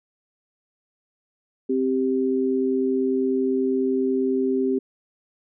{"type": "tone pair together", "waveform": "sine", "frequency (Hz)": [261.9, 392], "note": ["C4", "G4"], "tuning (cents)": [2, 0], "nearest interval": "perfect fifth", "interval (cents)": 698, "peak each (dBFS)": -22, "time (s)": [1.69, 4.79], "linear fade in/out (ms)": 10, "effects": []}